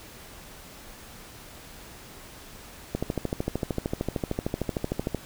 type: click train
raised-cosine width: 2 ms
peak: -13 dBFS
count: 30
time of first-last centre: 2.95-5.147 s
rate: 13.2 Hz
effects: pink hiss -46 dBFS RMS until 5.25 s